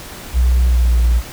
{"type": "tone with pitch glide", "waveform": "sine", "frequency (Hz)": [61.6, 58.55], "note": ["B1", "A#1"], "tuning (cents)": [-4, 8], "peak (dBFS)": -8, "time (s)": [0.33, 1.22], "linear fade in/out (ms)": 50, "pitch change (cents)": -88, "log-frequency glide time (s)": [0.66, 1], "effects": ["tanh soft clip ceiling -7 dBFS", "pink hiss -33 dBFS RMS until 1.32 s"]}